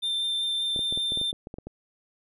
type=tone with vibrato; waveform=triangle; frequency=3579 Hz; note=A7; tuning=29 cents sharp; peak=-24 dBFS; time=0.02-1.32 s; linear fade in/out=20 ms; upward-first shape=sine; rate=5.2 Hz; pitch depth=9 cents each way
type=clicks; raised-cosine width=2 ms; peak=-24 dBFS; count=12; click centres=0.762 / 0.792 / 0.925 / 0.975 / 1.121 / 1.174 / 1.214 / 1.329 / 1.471 / 1.541 / 1.585 / 1.67 s
effects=none